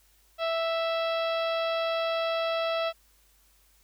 harmonic tone, 659.3 Hz, E5, in tune, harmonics 1 / 2 / 3 / 4 / 5 / 6 / 7 / 8, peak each -27 / -33 / -41 / -38 / -39 / -42 / -48 / -49 dBFS, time 0.38-2.93 s, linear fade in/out 50 ms, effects added 50 Hz sine -64 dBFS peak until 3.83 s + white hiss -64 dBFS RMS until 3.83 s

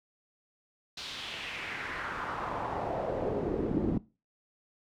brown noise with band-pass filter sweep, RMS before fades -34 dBFS, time 0.97-3.98 s, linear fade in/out 5 ms, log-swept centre 4200 to 260 Hz, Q 2.4, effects noise-tail reverb RT60 0.3 s tail -20 dB re dry

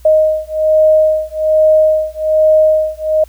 sine beating tone pair, 622.3 / 623.5 Hz, D#5 / D#5, 0 / +3 cents, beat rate 1.2 Hz, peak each -11 dBFS, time 0.05-3.24 s, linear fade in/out 5 ms, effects added 60 Hz sine -37 dBFS peak until 3.28 s + white hiss -49 dBFS RMS until 3.28 s

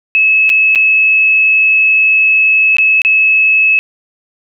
sine tone with dropouts, 2589 Hz, E7, 32 cents flat, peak -6 dBFS, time 0.15-3.79 s, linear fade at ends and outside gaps 0 ms, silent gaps 0.494-0.5 / 0.75-0.757 / 2.768-2.784 / 3.018-3.049 s, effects none

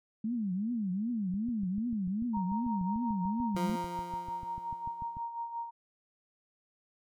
sine tone with vibrato, 209.9 Hz, G#3, 19 cents sharp, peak -30 dBFS, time 0.24-3.76 s, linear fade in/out 5 ms, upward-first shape triangle, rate 2.6 Hz, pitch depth 300 cents each way
click train, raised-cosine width 5 ms, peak -33 dBFS, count 27, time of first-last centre 1.34-5.169 s, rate 6.79 Hz
sine tone with tremolo, 932.3 Hz, A#5, in tune, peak -33 dBFS, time 2.33-5.71 s, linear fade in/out 20 ms, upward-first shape sine, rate 5.6 Hz, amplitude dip 60%
20% pulse tone with exponential decay, 174.61 Hz, F3, in tune, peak -27 dBFS, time 3.56-5.22 s, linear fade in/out 5 ms, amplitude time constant 360 ms
effects none

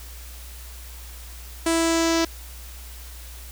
sawtooth tone with low-pass filter sweep, 330 Hz, E4, 2 cents sharp, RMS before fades -21 dBFS, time 1.66-2.25 s, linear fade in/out 5 ms, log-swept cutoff 9300 to 5600 Hz, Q 2.5, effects added 60 Hz sine -38 dBFS peak until 3.51 s + white hiss -44 dBFS RMS until 3.51 s

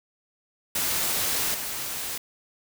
white noise with level steps, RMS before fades -26 / -32 dBFS, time 0.75-2.18 s, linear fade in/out 5 ms, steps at 1.54 s, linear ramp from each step 5 ms, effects none

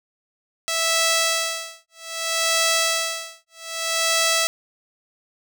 5% pulse tone with tremolo, 657 Hz, E5, 6 cents flat, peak -6 dBFS, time 0.68-4.47 s, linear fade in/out 0 ms, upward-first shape sine, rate 0.63 Hz, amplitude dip 100%, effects none

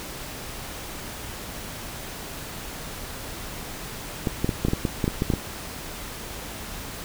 clicks, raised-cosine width 3 ms, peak -9 dBFS, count 12, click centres 4.272 / 4.445 / 4.492 / 4.65 / 4.684 / 4.734 / 4.852 / 5.042 / 5.079 / 5.221 / 5.302 / 5.337 s, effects pink hiss -36 dBFS RMS until 7.04 s

